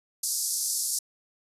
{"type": "band-pass noise", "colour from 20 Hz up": "white", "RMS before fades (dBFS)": -29, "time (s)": [0.23, 0.99], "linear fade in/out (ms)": 5, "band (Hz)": [4700, 12000], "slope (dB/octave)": 48, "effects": ["resampled to 32000 Hz"]}